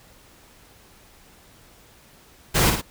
pink noise with echo, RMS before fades -19 dBFS, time 2.54-2.71 s, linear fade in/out 20 ms, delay 54 ms, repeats 2, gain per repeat -5 dB, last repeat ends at 2.818 s, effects pink hiss -52 dBFS RMS until 2.9 s

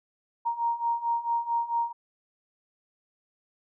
sine beating tone pair, 932.3 / 936.8 Hz, A#5 / A#5, 0 / +8 cents, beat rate 4.5 Hz, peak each -30 / -27 dBFS, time 0.45-1.93 s, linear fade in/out 20 ms, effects none

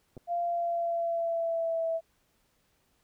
clicks, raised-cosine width 2 ms, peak -32 dBFS, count 2, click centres 0.168 / 0.176 s
sine tone with pitch glide, 692 to 656.6 Hz, F5 to E5, -16 to -7 cents, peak -27 dBFS, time 0.27-2.01 s, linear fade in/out 50 ms, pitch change -91 cents, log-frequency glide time 0.41-1.86 s
effects pink hiss -71 dBFS RMS until 3.03 s

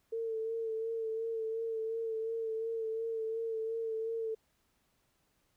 sine tone with vibrato, 449.3 Hz, A4, 36 cents sharp, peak -33 dBFS, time 0.12-4.35 s, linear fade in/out 10 ms, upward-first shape sine, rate 2.8 Hz, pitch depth 28 cents each way, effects pink hiss -75 dBFS RMS until 5.56 s

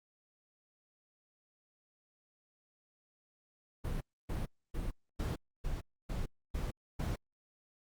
brown noise bursts, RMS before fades -36 dBFS, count 8, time 3.84-7.16 s, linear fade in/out 10 ms, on 170 ms, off 280 ms, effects Opus 32 kbps

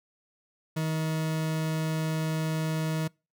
40% pulse tone, 158.3 Hz, D#3, 30 cents sharp, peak -26 dBFS, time 0.76-3.08 s, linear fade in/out 10 ms, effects noise-tail reverb RT60 0.3 s tail -26 dB re dry

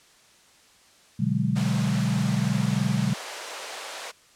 sine chord, G# half-diminished seventh, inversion first, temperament equal, 123.47 / 146.83 / 185 / 207.7 Hz, B2 / D3 / F#3 / G#3, 0 / 0 / 0 / 0 cents, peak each -27 dBFS, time 1.19-3.14 s, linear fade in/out 10 ms
pink high-pass noise, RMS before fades -36 dBFS, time 1.55-4.12 s, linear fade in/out 20 ms, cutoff 490 Hz, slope 24 dB/octave
effects white hiss -56 dBFS RMS until 4.35 s + low-pass 8000 Hz 12 dB/octave

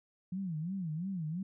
sine tone with vibrato, 173.1 Hz, F3, 15 cents flat, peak -34 dBFS, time 0.32-1.43 s, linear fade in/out 5 ms, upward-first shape sine, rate 2.9 Hz, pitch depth 220 cents each way, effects none

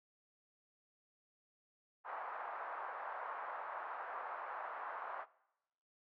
pink band-pass noise, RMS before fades -45 dBFS, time 2.04-5.26 s, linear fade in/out 50 ms, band 730 to 1400 Hz, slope 24 dB/octave, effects noise-tail reverb RT60 0.9 s tail -21 dB re dry

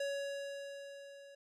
square tone with level ramp, 560 Hz, C#5, 18 cents sharp, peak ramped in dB -35 to -54 dBFS, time 0-1.35 s, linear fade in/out 5 ms, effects low-pass 8000 Hz 12 dB/octave

